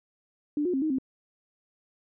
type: tone with pitch steps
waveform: sine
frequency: 295.1 / 359.1 / 267.5 / 312.3 / 263.8 Hz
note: D4 / F4 / C4 / D#4 / C4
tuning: +8 / +48 / +38 / +7 / +14 cents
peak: -24 dBFS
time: 0.57-0.985 s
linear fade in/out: 2 ms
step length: 83 ms
effects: none